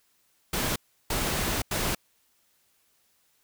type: noise bursts at uneven times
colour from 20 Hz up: pink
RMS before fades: -28 dBFS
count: 3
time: 0.53-0.76 / 1.1-1.62 / 1.71-1.95 s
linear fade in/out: 5 ms
effects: white hiss -68 dBFS RMS until 3.43 s